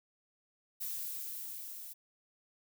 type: noise with level ramp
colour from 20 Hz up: violet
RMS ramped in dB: -38 to -47 dBFS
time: 0.8-1.94 s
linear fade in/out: 20 ms
effects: none